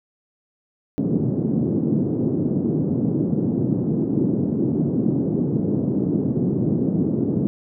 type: band-pass noise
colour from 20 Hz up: white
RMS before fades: -21 dBFS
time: 0.98-7.47 s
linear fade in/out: 0 ms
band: 130 to 320 Hz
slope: 24 dB/octave
effects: none